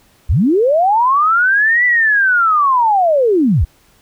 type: linear two-way sweep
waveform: sine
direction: up then down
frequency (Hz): 46.77 to 1990 to 46.77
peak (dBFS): -9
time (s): 0.29-3.65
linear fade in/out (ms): 10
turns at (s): 1.85
effects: pink hiss -52 dBFS RMS until 4.01 s